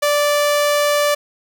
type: tone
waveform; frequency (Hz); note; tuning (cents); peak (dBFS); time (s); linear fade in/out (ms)
sawtooth; 585; D5; -7; -10; 0.02-1.15; 10
effects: none